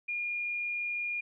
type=tone; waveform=sine; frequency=2422 Hz; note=D#7; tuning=47 cents flat; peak=-31 dBFS; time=0.08-1.21 s; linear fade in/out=10 ms; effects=none